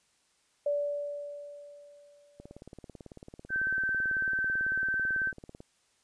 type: tone with exponential decay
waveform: sine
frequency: 579 Hz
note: D5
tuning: 25 cents flat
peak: -25 dBFS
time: 0.66-2.6 s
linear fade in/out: 5 ms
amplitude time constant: 420 ms
type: click train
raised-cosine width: 2 ms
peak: -32 dBFS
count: 59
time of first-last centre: 2.4-5.604 s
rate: 18.1 Hz
type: tone with vibrato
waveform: sine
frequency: 1548 Hz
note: G6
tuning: 22 cents flat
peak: -27 dBFS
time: 3.49-5.33 s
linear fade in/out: 50 ms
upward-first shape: sine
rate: 17 Hz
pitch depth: 11 cents each way
effects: white hiss -70 dBFS RMS until 6.03 s + resampled to 22050 Hz